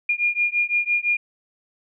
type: beating tone pair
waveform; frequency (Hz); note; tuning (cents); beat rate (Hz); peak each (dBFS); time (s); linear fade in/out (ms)
sine; 2417 / 2422.9; D7 / D#7; +49 / -47; 5.9; -22; 0.09-1.17; 5
effects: none